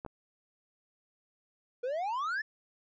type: clicks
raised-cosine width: 1 ms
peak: -25 / -29 dBFS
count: 2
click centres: 0.049 / 0.063 s
type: exponential sweep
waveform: triangle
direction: up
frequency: 473.8 to 1800 Hz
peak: -29 dBFS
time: 1.83-2.42 s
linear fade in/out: 10 ms
effects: resampled to 16000 Hz